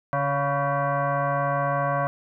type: tone with frequency modulation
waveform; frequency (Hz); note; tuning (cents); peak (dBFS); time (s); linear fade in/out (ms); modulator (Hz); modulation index
sine; 279.5; C#4; +14; -21; 0.13-2.07; 0; 422; 2.7
effects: none

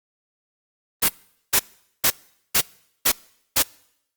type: noise bursts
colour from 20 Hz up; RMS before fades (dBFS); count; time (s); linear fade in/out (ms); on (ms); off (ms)
white; -17; 6; 1.02-3.628; 10; 68; 440
effects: noise-tail reverb RT60 0.8 s tail -25 dB re dry + Opus 32 kbps

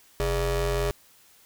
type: ring-modulated tone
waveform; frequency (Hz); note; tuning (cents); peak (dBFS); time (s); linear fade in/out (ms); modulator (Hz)
30% pulse; 181.7; F#3; -31; -18; 0.2-0.91; 0; 230
effects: white hiss -57 dBFS RMS until 1.45 s

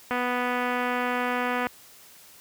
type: click train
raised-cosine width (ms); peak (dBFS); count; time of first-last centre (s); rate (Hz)
0.5; -13; 386; 0.11-1.669; 247
effects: white hiss -51 dBFS RMS until 2.4 s + high-pass 60 Hz 12 dB/octave

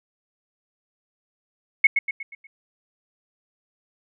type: tone with echo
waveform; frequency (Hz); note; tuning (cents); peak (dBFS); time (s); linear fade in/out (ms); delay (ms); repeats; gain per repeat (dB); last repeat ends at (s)
sine; 2189; C#7; -22; -9; 1.84-1.87; 5; 120; 5; -7; 2.47
effects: none

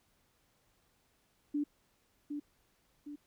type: tone with echo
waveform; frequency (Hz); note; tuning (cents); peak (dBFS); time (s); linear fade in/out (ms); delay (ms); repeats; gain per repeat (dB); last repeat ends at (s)
sine; 292.2; D4; -9; -30; 1.54-1.64; 10; 760; 2; -6; 3.16
effects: pink hiss -73 dBFS RMS until 3.26 s

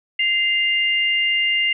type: tone pair together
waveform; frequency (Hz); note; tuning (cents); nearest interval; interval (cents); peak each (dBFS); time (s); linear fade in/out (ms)
sine; 2081 / 2805; C7 / F7; -10 / +7; perfect fourth; 517; -19; 0.19-1.73; 5
effects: none

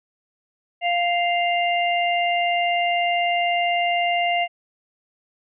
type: harmonic tone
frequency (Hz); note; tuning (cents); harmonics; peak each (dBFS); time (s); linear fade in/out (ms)
698; F5; -1; 1 / 3 / 4; -20 / -25 / -26; 0.81-4.48; 50
effects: none

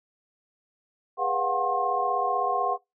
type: tone cluster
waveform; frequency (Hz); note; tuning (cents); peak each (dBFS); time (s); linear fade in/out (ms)
sine; 411.6 / 490.8 / 706 / 742 / 1069; G#4 / B4 / F5 / F#5 / C6; -16 / -11 / +19 / +5 / +37; -34 / -33 / -30 / -27 / -27; 1.17-2.78; 50
effects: noise-tail reverb RT60 0.2 s tail -23 dB re dry

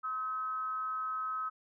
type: tone with frequency modulation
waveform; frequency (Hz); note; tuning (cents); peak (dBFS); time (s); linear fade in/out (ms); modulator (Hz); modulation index
sine; 1279; D#6; +47; -33; 0.03-1.5; 20; 246; 0.31
effects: none

